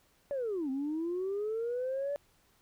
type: linear two-way sweep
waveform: sine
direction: down then up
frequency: 580 to 259.1 to 580 Hz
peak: -30 dBFS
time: 0.31-2.16 s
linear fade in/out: 0 ms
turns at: 0.7 s
effects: tanh soft clip ceiling -28 dBFS + pink hiss -68 dBFS RMS until 2.61 s